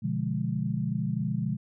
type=chord; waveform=sine; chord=B diminished seventh; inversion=none; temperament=equal; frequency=123.47 / 146.83 / 174.61 / 207.7 Hz; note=B2 / D3 / F3 / Ab3; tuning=0 / 0 / 0 / 0 cents; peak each=-32 dBFS; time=0.02-1.57 s; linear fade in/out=20 ms; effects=none